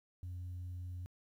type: tone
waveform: sine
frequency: 89.5 Hz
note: F2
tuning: 43 cents sharp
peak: -39 dBFS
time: 0.23-1.06 s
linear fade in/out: 0 ms
effects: tanh soft clip ceiling -39 dBFS + 12-bit